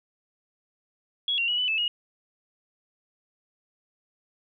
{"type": "tone with pitch steps", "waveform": "sine", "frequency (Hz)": [3342, 2759, 2921, 2990, 2622, 2881], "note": ["G#7", "F7", "F#7", "F#7", "E7", "F#7"], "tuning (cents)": [10, -22, -23, 17, -10, -47], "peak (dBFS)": -23, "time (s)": [1.28, 1.88], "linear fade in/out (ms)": 2, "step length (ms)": 100, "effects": []}